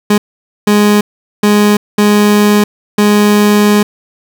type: tone bursts at uneven times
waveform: 30% pulse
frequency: 207.7 Hz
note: G#3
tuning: in tune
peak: -3 dBFS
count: 5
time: 0.1-0.18 / 0.67-1.01 / 1.43-1.77 / 1.98-2.64 / 2.98-3.83 s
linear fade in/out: 5 ms
effects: none